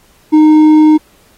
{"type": "tone with hard clipping", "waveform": "sine", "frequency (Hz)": 308.2, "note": "D#4", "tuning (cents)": -16, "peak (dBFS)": -4, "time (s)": [0.32, 0.98], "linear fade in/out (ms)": 20, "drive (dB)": 4, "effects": ["pink hiss -49 dBFS RMS until 1.37 s", "AAC 48 kbps"]}